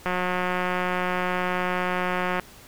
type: click train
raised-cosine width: 0.5 ms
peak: -11 dBFS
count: 424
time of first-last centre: 0.06-2.397 s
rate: 181 Hz
effects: pink hiss -48 dBFS RMS until 2.67 s